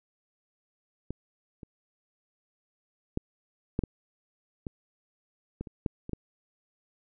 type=clicks; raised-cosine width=3 ms; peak=-21 / -30 / -15 / -13 / -16 / -22 / -22 / -29 / -15 / -25 / -18 dBFS; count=11; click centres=1.106 / 1.632 / 3.174 / 3.791 / 3.837 / 4.668 / 5.61 / 5.672 / 5.862 / 6.094 / 6.133 s; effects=none